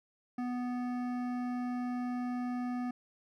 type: tone with hard clipping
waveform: triangle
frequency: 246.9 Hz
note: B3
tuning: in tune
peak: -35 dBFS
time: 0.38-2.91 s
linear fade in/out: 5 ms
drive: 17 dB
effects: none